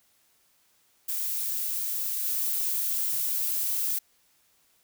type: noise with level steps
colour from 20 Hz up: violet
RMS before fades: -30 / -28 dBFS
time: 1.08-3.99 s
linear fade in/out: 10 ms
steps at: 2.24 s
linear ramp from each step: 5 ms
effects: white hiss -66 dBFS RMS until 4.83 s